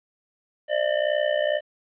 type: tone with amplitude modulation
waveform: square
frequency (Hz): 601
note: D5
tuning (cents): +40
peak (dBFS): -18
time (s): 0.68-1.61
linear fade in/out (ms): 50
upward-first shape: sine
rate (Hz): 62.1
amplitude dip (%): 80
effects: resampled to 8000 Hz + 10-bit